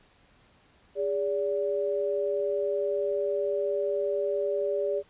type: tone pair together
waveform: sine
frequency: 407.6 / 577 Hz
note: G#4 / D5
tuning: -32 / -31 cents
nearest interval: tritone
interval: 601 cents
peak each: -28 dBFS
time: 0.95-5.03 s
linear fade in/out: 50 ms
effects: pink hiss -61 dBFS RMS until 5.09 s + resampled to 8000 Hz